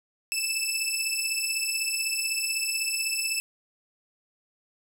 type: beating tone pair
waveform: 15% pulse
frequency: 2623 / 2639 Hz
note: E7 / E7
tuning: -9 / +1 cents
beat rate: 16 Hz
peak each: -22 dBFS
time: 0.32-3.4 s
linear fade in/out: 0 ms
effects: none